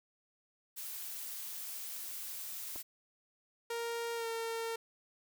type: noise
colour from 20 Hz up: blue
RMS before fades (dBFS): -43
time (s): 0.76-2.83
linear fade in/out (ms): 20
type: clicks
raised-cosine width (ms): 1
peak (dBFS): -37 / -36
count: 2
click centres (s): 2.758 / 2.761
type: tone with pitch glide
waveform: sawtooth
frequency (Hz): 466.2 to 456.3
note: A#4 to A#4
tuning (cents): 0 to -37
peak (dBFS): -32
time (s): 3.7-4.76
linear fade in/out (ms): 5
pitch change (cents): -37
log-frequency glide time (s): 4.15-4.27
effects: none